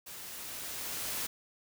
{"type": "noise with level ramp", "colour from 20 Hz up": "white", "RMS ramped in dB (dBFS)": [-46, -35], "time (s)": [0.06, 1.27], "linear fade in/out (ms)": 10, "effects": []}